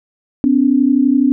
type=tone pair together; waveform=sine; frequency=253.3 / 285.3 Hz; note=B3 / C#4; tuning=+44 / +50 cents; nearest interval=major second; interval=206 cents; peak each=-12 dBFS; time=0.44-1.32 s; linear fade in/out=0 ms; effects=none